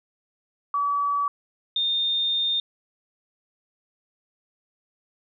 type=tone pair in turn; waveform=sine; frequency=1144 / 3640 Hz; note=D6 / A#7; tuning=-46 / -42 cents; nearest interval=octave + minor sixth; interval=2004 cents; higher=second; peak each=-21 dBFS; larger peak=neither; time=0.74-1.28 / 1.76-2.6 s; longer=second; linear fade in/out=2 ms; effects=none